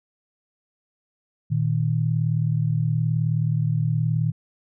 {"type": "tone pair together", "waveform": "sine", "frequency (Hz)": [116.54, 155.56], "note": ["A#2", "D#3"], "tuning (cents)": [0, 0], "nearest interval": "perfect fourth", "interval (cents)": 500, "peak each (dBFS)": -22, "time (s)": [1.5, 4.32], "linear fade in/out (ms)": 20, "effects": []}